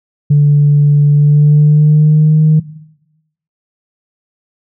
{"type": "tone with pitch glide", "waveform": "sine", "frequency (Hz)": [145.7, 155.26], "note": ["D3", "D#3"], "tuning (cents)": [-13, -3], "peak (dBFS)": -3, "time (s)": [0.3, 2.6], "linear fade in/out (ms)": 10, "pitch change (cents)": 110, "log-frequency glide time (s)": [1.1, 2.43], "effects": ["noise-tail reverb RT60 0.9 s tail -18 dB re dry", "tanh soft clip ceiling -1 dBFS"]}